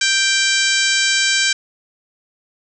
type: harmonic tone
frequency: 784 Hz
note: G5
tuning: in tune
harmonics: 2 / 3 / 4 / 5 / 6 / 7 / 8 / 9 / 10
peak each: -19 / -21 / -22 / -23 / -24 / -24 / -25 / -26 / -26 dBFS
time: 0.01-1.53 s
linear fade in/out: 5 ms
effects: none